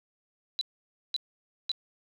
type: tone bursts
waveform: sine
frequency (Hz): 3970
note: B7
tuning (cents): +8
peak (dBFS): -26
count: 3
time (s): 0.59-1.716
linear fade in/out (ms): 0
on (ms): 22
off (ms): 530
effects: none